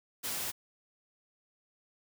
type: noise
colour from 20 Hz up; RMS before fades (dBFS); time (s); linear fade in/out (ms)
white; -36; 0.23-0.52; 20
effects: none